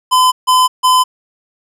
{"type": "tone bursts", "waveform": "square", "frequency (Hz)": 1017, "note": "C6", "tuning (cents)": -50, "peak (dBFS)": -8, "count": 3, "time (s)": [0.11, 1.04], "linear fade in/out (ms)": 20, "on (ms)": 210, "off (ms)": 150, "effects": ["resampled to 32000 Hz", "8-bit"]}